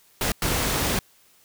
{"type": "noise bursts at uneven times", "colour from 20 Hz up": "pink", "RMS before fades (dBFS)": -24, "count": 2, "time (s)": [[0.21, 0.32], [0.42, 0.99]], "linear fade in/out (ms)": 2, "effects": ["white hiss -58 dBFS RMS until 1.44 s"]}